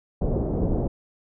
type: low-pass noise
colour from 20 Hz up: pink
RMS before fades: -24 dBFS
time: 0.21-0.88 s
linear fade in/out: 10 ms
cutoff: 600 Hz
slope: 24 dB/octave
effects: none